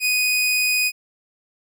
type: tone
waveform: sawtooth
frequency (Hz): 2489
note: D#7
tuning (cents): 0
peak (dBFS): -14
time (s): 0-0.92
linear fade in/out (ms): 50
effects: none